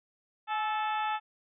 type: harmonic tone with a mistuned harmonic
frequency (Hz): 437.6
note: A4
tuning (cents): -9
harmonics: 2 / 3 / 4 / 5 / 6 / 7 / 8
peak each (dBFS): -30 / -35 / -40 / -46 / -41 / -49 / -46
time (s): 0.47-1.2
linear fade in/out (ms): 50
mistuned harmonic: 2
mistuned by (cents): -44
effects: none